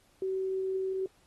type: tone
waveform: sine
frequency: 380 Hz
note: F#4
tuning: 46 cents sharp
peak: -29 dBFS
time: 0.22-1.06 s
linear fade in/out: 2 ms
effects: pink hiss -66 dBFS RMS until 1.26 s + AAC 32 kbps